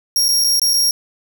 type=tone with dropouts; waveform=sawtooth; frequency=5588 Hz; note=F8; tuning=in tune; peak=-10 dBFS; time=0.16-0.91 s; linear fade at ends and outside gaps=1 ms; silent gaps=0.283-0.288 / 0.44-0.444 / 0.596-0.617 / 0.735-0.739 s; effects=none